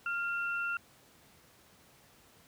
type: tone pair together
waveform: sine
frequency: 1396.9 / 2711 Hz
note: F6 / E7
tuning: 0 / +48 cents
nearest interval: major seventh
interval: 1148 cents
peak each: -32 / -39 dBFS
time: 0.06-0.77 s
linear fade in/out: 2 ms
effects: pink hiss -61 dBFS RMS until 2.47 s + high-pass 80 Hz 12 dB/octave